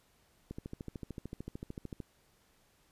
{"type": "click train", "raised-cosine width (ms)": 3, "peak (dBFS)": -28, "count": 21, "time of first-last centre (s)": [0.51, 2.003], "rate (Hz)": 13.4, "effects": ["pink hiss -69 dBFS RMS until 2.91 s", "resampled to 32000 Hz"]}